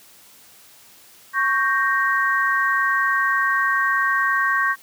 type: chord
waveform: sine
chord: G diminished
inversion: second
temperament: equal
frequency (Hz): 1108.7 / 1568 / 1864.7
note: Db6 / G6 / Bb6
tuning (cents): 0 / 0 / 0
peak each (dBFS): -21 / -21 / -22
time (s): 1.33-4.76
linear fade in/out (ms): 50
effects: white hiss -49 dBFS RMS until 4.82 s + high-pass 80 Hz 12 dB/octave